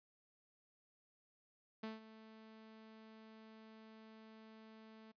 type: tone with ADSR envelope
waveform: sawtooth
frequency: 220 Hz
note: A3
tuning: in tune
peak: -38 dBFS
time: 1.83-5.12 s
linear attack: 7 ms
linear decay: 160 ms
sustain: -15 dB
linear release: 10 ms
effects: noise-tail reverb RT60 0.1 s tail -22 dB re dry + resampled to 11025 Hz